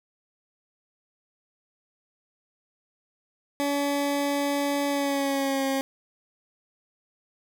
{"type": "tone with pitch glide", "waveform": "20% pulse", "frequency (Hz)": [284.3, 270.2], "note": ["C#4", "C#4"], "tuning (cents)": [44, -44], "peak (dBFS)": -19, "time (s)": [3.6, 5.81], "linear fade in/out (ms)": 0, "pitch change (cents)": -88, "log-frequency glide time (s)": [4.88, 5.64], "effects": []}